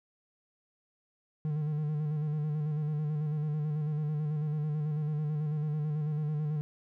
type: tone with vibrato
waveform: triangle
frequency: 151.2 Hz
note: D#3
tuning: 49 cents flat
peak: -27 dBFS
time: 1.45-6.61 s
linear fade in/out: 0 ms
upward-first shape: square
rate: 9.1 Hz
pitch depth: 35 cents each way
effects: none